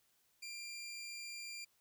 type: tone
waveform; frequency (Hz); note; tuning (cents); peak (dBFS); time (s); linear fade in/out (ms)
20% pulse; 2382; D7; +24; -40; 0.42-1.65; 10
effects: white hiss -75 dBFS RMS until 1.8 s